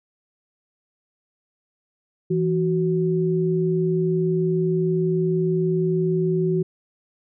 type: tone pair together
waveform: sine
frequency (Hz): 165.4 / 371.9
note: E3 / F#4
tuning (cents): +6 / +9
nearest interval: octave + major second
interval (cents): 1403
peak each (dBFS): -21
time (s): 2.3-6.63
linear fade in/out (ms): 10
effects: none